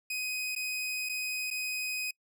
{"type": "tone with dropouts", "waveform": "sawtooth", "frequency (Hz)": 2508, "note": "D#7", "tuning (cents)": 13, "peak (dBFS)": -29, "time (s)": [0.1, 2.11], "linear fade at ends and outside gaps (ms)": 5, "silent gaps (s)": [[0.552, 0.561], [1.09, 1.094], [1.504, 1.51]], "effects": ["noise-tail reverb RT60 0.1 s tail -25 dB re dry"]}